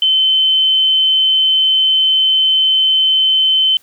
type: tone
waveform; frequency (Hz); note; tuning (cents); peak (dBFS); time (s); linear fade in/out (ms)
sine; 3069; G7; -37; -9; 0.02-3.77; 2
effects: white hiss -52 dBFS RMS until 3.82 s